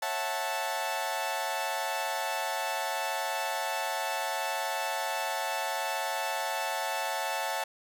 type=chord; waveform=sawtooth; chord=F# minor seventh; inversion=second; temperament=equal with one note detuned; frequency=547.7 / 659.3 / 740 / 880 Hz; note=C#5 / E5 / F#5 / A5; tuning=-21 / 0 / 0 / 0 cents; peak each=-35 / -33 / -33 / -29 dBFS; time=0.02-7.64 s; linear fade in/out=5 ms; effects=10-bit